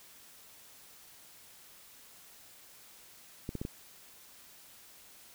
clicks, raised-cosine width 3 ms, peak -23 dBFS, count 4, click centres 3.491 / 3.553 / 3.615 / 3.651 s, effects white hiss -56 dBFS RMS until 5.34 s

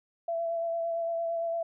sine tone with vibrato, 670 Hz, E5, 28 cents sharp, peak -28 dBFS, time 0.28-1.63 s, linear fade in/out 5 ms, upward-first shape sine, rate 8.8 Hz, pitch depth 18 cents each way, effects none

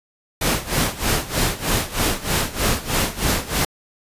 pink noise with tremolo, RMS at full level -18 dBFS, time 0.41-3.65 s, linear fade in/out 5 ms, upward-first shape sine, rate 3.2 Hz, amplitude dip 85%, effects resampled to 32000 Hz

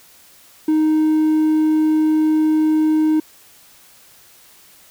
triangle tone, 311.1 Hz, D#4, in tune, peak -10 dBFS, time 0.68-3.2 s, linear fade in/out 5 ms, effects tanh soft clip ceiling -6 dBFS + white hiss -48 dBFS RMS until 4.9 s

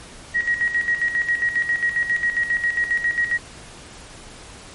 sine tone with tremolo, 1900 Hz, A#6, 33 cents sharp, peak -16 dBFS, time 0.34-3.38 s, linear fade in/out 20 ms, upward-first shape square, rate 7.4 Hz, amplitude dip 65%, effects pink hiss -41 dBFS RMS until 4.74 s + MP3 48 kbps

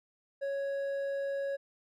sine tone with hard clipping, 554.4 Hz, C#5, in tune, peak -33 dBFS, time 0.41-1.57 s, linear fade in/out 20 ms, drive 5 dB, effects none

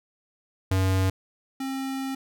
square tone pair in turn, 94.6 / 267.6 Hz, F#2 / C4, +39 / +39 cents, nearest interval octave + tritone, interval 1800 cents, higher second, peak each -21 / -29 dBFS, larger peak first, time 0.71-1.1 / 1.6-2.15 s, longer second, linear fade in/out 5 ms, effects none

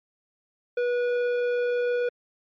sine tone with tanh clipping, 486.9 Hz, B4, 25 cents flat, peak -24 dBFS, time 0.77-2.09 s, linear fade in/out 5 ms, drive 11 dB, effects MP3 32 kbps

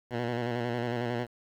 10% pulse tone with vibrato, 120 Hz, B2, 49 cents flat, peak -21 dBFS, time 0.1-1.27 s, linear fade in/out 50 ms, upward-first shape square, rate 11 Hz, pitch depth 41 cents each way, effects low-pass 3000 Hz 12 dB/octave + 9-bit

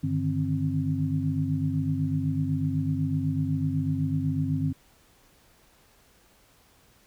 sine tone cluster, 98 / 148.3 / 156.3 / 263.9 Hz, G2 / D3 / D#3 / C4, 0 / +17 / +8 / +15 cents, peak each -31 / -28 / -31 / -29 dBFS, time 0.03-4.73 s, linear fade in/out 10 ms, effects pink hiss -60 dBFS RMS until 7.06 s

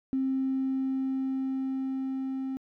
triangle tone with level ramp, 265.2 Hz, C4, 23 cents sharp, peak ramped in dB -21 to -28 dBFS, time 0.13-2.57 s, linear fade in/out 0 ms, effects tanh soft clip ceiling -23 dBFS

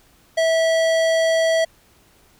sine tone with hard clipping, 652 Hz, E5, 19 cents flat, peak -17 dBFS, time 0.37-1.65 s, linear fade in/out 10 ms, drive 17 dB, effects pink hiss -55 dBFS RMS until 2.39 s

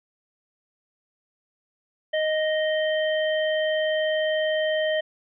harmonic tone, 622.3 Hz, D#5, in tune, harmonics 1 / 3 / 5, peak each -22 / -29 / -32 dBFS, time 2.13-5.01 s, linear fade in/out 10 ms, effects none

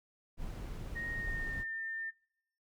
brown noise, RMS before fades -41 dBFS, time 0.37-1.65 s, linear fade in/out 50 ms
sine tone with pitch glide, 1864.7 to 1802.2 Hz, A#6 to A6, 0 to +41 cents, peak -37 dBFS, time 0.95-2.11 s, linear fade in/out 20 ms, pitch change -59 cents, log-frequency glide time 1.12-1.69 s
effects noise-tail reverb RT60 0.8 s tail -26 dB re dry

